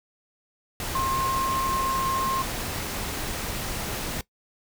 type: tone in noise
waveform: sine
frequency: 1064 Hz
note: C6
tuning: 29 cents sharp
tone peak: -24 dBFS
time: 0.95-2.42 s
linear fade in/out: 2 ms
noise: pink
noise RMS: -31 dBFS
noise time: 0.8-4.21 s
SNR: +4 dB
effects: noise-tail reverb RT60 0.1 s tail -19 dB re dry